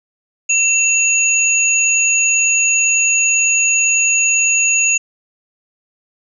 sine tone pair together, 2695 / 6769 Hz, E7 / G#8, +38 / +32 cents, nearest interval octave + major third, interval 1594 cents, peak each -14 dBFS, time 0.49-4.98 s, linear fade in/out 10 ms, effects none

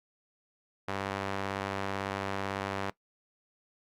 sawtooth tone with band-pass filter, 98 Hz, G2, in tune, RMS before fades -35 dBFS, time 0.88-2.9 s, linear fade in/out 0 ms, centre 1200 Hz, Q 0.6, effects noise-tail reverb RT60 0.1 s tail -19 dB re dry + Opus 48 kbps

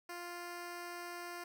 10% pulse tone, 349.2 Hz, F4, in tune, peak -35 dBFS, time 0.09-1.44 s, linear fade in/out 5 ms, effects none

